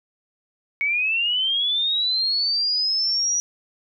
sine linear sweep, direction up, 2217 to 5830 Hz, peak -19 dBFS, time 0.81-3.4 s, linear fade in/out 0 ms, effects none

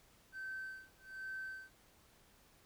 triangle tone with tremolo, 1544 Hz, G6, 27 cents flat, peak -38 dBFS, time 0.32-1.71 s, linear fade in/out 50 ms, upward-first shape sine, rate 1.2 Hz, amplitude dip 100%, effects tanh soft clip ceiling -38 dBFS + pink hiss -67 dBFS RMS until 2.65 s

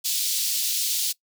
pink high-pass noise, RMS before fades -25 dBFS, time 0.04-1.13 s, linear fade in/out 20 ms, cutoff 3600 Hz, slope 24 dB/octave, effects noise-tail reverb RT60 0.1 s tail -21 dB re dry

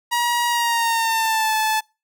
sawtooth tone with pitch glide, 955 to 870.7 Hz, A#5 to A5, +42 to -18 cents, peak -14 dBFS, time 0.11-1.81 s, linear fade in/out 20 ms, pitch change -160 cents, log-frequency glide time 0.48-1.54 s, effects noise-tail reverb RT60 0.3 s tail -26 dB re dry

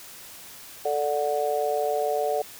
harmonic tone, 146.83 Hz, D3, in tune, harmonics 3 / 4 / 5, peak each -27 / -27 / -27 dBFS, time 0.85-2.42 s, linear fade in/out 5 ms, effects white hiss -44 dBFS RMS until 2.59 s

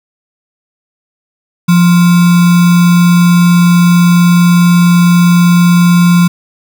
sine tone with sample-and-hold, 174.61 Hz, F3, in tune, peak -3 dBFS, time 1.68-6.28 s, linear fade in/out 10 ms, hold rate 1225 Hz, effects none

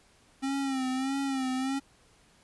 square tone with vibrato, 266.6 Hz, C4, 33 cents sharp, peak -29 dBFS, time 0.42-1.8 s, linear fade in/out 20 ms, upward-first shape sine, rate 1.6 Hz, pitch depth 61 cents each way, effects pink hiss -62 dBFS RMS until 2.43 s + resampled to 24000 Hz

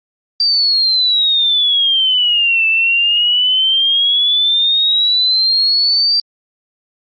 sine exponential two-way sweep, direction down then up, 4699 to 2637 to 4699 Hz, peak -10 dBFS, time 0.4-6.2 s, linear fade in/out 2 ms, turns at 2.67 s, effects Opus 24 kbps

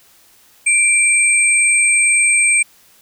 sine tone pair together, 2349 / 8389 Hz, D7 / C9, 0 / +4 cents, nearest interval octave + minor seventh, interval 2204 cents, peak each -13 dBFS, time 0.66-2.63 s, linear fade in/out 10 ms, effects white hiss -50 dBFS RMS until 3.01 s

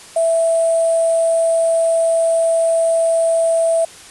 sine tone with sample-and-hold, 661 Hz, E5, 5 cents sharp, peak -12 dBFS, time 0.16-3.85 s, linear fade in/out 5 ms, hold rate 8820 Hz, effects white hiss -39 dBFS RMS until 4.1 s + resampled to 24000 Hz

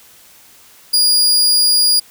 sawtooth tone, 4860 Hz, D#8, 42 cents flat, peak -7 dBFS, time 0.93-2 s, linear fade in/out 10 ms, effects white hiss -45 dBFS RMS until 2.1 s

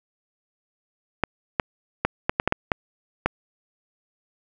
clicks, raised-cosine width 0.5 ms, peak -4 dBFS, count 9, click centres 1.237 / 1.598 / 2.05 / 2.295 / 2.399 / 2.476 / 2.524 / 2.718 / 3.26 s, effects none

